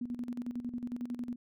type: tone with tremolo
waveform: sine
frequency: 242.7 Hz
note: B3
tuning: 30 cents flat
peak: -33 dBFS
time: 0.01-1.36 s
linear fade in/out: 5 ms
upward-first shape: square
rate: 11 Hz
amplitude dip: 70%
effects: none